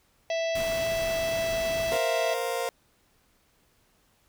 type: harmonic tone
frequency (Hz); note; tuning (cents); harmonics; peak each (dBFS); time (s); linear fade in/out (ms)
659.3; E5; 0; 1 / 3 / 4 / 5 / 6 / 7 / 8 / 9; -26 / -38 / -38 / -41 / -46 / -46 / -48 / -45; 0.3-2.34; 2
type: noise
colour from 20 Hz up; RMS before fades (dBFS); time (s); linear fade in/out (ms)
pink; -37; 0.55-1.97; 5
type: chord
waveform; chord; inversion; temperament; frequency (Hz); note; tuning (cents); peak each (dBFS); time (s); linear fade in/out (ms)
35% pulse; Bb suspended second; none; just; 466.2 / 524.4 / 699.2; Bb4 / C5 / F5; 0 / +4 / +2; -30 / -30 / -31; 1.92-2.69; 0
effects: pink hiss -66 dBFS RMS until 4.28 s